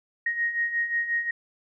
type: beating tone pair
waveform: sine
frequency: 1869 / 1874.6 Hz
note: A#6 / A#6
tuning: +4 / +9 cents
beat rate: 5.6 Hz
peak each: -31 / -25 dBFS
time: 0.26-1.31 s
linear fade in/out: 5 ms
effects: none